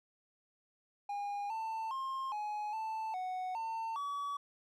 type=tone with pitch steps; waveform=triangle; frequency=813 / 891 / 1064 / 840 / 882 / 740 / 901 / 1138 Hz; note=G#5 / A5 / C6 / G#5 / A5 / F#5 / A5 / C#6; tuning=-37 / +22 / +29 / +19 / +4 / 0 / +41 / +45 cents; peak=-34 dBFS; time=1.09-4.37 s; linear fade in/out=5 ms; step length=410 ms; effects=none